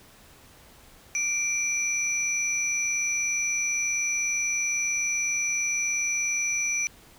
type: tone pair together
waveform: sine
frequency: 2349 / 5912 Hz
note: D7 / F#8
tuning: 0 / -2 cents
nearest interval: octave + major third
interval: 1598 cents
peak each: -26 dBFS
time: 1.15-6.87 s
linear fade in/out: 0 ms
effects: tanh soft clip ceiling -18 dBFS + pink hiss -53 dBFS RMS until 7.18 s